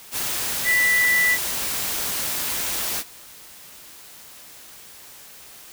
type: tone in noise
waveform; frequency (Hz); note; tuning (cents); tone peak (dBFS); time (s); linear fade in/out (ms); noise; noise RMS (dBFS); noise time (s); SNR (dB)
sine; 1975.5; B6; 0; -16; 0.64-1.38; 50; white; -26; 0.11-3.04; +7
effects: white hiss -44 dBFS RMS until 5.72 s